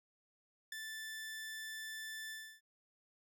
sawtooth tone with ADSR envelope, 1760 Hz, A6, in tune, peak -35 dBFS, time 0.72-2.61 s, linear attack 4 ms, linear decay 5 ms, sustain -5 dB, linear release 300 ms, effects none

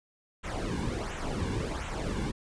brown noise with flanger, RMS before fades -33 dBFS, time 0.43-2.32 s, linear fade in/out 20 ms, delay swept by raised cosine 0.2 to 1.6 ms, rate 1.4 Hz, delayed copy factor -0.7, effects resampled to 22050 Hz

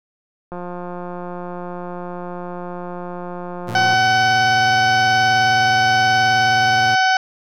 click train, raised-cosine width 1 ms, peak -17 dBFS, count 606, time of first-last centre 0.52-3.938 s, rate 177 Hz
sawtooth tone with vibrato, 115.7 Hz, A#2, 13 cents flat, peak -22 dBFS, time 3.67-6.96 s, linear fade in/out 20 ms, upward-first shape sine, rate 19 Hz, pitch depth 150 cents each way
harmonic tone, 754 Hz, F#5, 32 cents sharp, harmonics 1 / 2 / 3 / 4 / 5 / 6 / 7 / 8, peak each -15 / -17 / -27 / -26 / -34 / -30 / -28 / -34 dBFS, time 3.75-7.17 s, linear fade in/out 2 ms
effects none

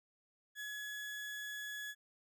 35% pulse tone, 1692 Hz, G#6, 32 cents sharp, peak -40 dBFS, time 0.55-1.95 s, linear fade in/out 50 ms, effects none

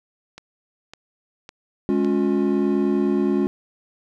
click train, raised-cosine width 0.2 ms, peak -21 dBFS, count 4, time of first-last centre 0.38-2.047 s, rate 1.8 Hz
triangle chord, Db major, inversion second, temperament equal with one note detuned, 207.7 / 277.2 / 358.2 Hz, Ab3 / Db4 / F4, 0 / 0 / +44 cents, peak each -20 dBFS, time 1.89-3.47 s, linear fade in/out 0 ms
effects none

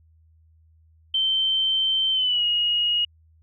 sine tone with pitch glide, 3107 to 2882 Hz, G7 to F#7, -16 to -46 cents, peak -19 dBFS, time 1.14-3.05 s, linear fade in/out 5 ms, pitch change -130 cents, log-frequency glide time 2.12-2.44 s, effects added 80 Hz sine -54 dBFS peak until 3.42 s

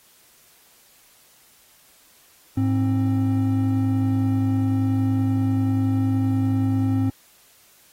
triangle tone pair together, 105.05 / 264.7 Hz, G#2 / C4, +20 / +20 cents, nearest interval octave + major third, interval 1600 cents, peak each -19 dBFS, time 2.57-7.1 s, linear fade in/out 5 ms, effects white hiss -55 dBFS RMS until 7.92 s + AAC 48 kbps

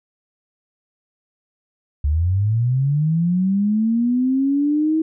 sine linear sweep, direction up, 69.3 to 321.3 Hz, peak -15 dBFS, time 2.04-5.02 s, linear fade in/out 5 ms, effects none

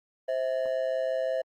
triangle ring-modulated tone, 587.3 Hz, D5, in tune, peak -21 dBFS, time 0.28-1.42 s, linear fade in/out 10 ms, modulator 62.8 Hz, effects Opus 32 kbps

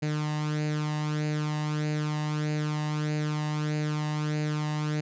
sawtooth tone with flanger, 151.4 Hz, D#3, 47 cents flat, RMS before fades -29 dBFS, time 0.02-5.01 s, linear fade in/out 10 ms, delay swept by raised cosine 0.44 to 1.07 ms, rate 1.6 Hz, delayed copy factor +0.6, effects resampled to 16000 Hz

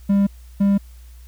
triangle tone pair in turn, 199.3 / 199.3 Hz, G3 / G3, +29 / +29 cents, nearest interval unison, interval 0 cents, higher neither, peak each -11 dBFS, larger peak neither, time 0.09-0.27 / 0.6-0.78 s, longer neither, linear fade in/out 10 ms, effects added 60 Hz sine -39 dBFS peak until 1.27 s + white hiss -55 dBFS RMS until 1.27 s

